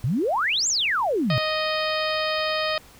sine exponential two-way sweep, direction up then down, 108.7 to 7620 to 108.7 Hz, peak -20 dBFS, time 0.04-1.38 s, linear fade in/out 0 ms, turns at 0.68 s
harmonic tone, 622.3 Hz, D#5, in tune, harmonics 1 / 2 / 3 / 4 / 5 / 6 / 7 / 8, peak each -26 / -29 / -31 / -32 / -33 / -34 / -34 / -35 dBFS, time 1.3-2.78 s, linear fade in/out 2 ms
effects pink hiss -50 dBFS RMS until 2.99 s

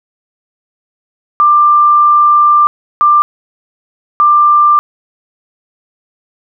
sine tone bursts at uneven times, 1187 Hz, D6, 18 cents sharp, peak -4 dBFS, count 3, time 1.4-2.67 / 3.01-3.22 / 4.2-4.79 s, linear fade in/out 0 ms, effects none

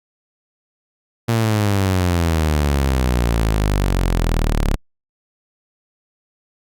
sawtooth exponential sweep, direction down, 117.5 to 34.65 Hz, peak -11 dBFS, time 1.28-4.76 s, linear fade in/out 10 ms, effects Opus 48 kbps

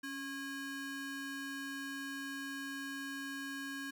square ring-modulated tone, 681 Hz, F5, 44 cents flat, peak -38 dBFS, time 0.03-3.91 s, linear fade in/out 10 ms, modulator 958 Hz, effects none

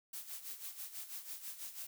blue noise with tremolo, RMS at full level -44 dBFS, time 0.13-1.87 s, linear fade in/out 5 ms, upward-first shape sine, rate 6.1 Hz, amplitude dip 70%, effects none

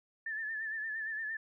sine tone with vibrato, 1760 Hz, A6, in tune, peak -35 dBFS, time 0.26-1.37 s, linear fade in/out 5 ms, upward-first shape sine, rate 8.7 Hz, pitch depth 55 cents each way, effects none

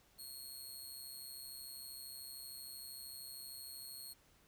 15% pulse tone with amplitude modulation, 4300 Hz, C8, 47 cents sharp, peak -39 dBFS, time 0.18-4.14 s, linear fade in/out 20 ms, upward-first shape sine, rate 133 Hz, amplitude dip 50%, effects pink hiss -69 dBFS RMS until 4.47 s

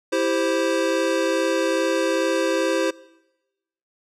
square chord, C major, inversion first, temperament equal, 329.6 / 392 / 523.3 Hz, E4 / G4 / C5, 0 / 0 / 0 cents, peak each -25 / -26 / -23 dBFS, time 0.12-2.91 s, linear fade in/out 10 ms, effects noise-tail reverb RT60 1.0 s tail -22 dB re dry + low-pass 8000 Hz 12 dB/octave

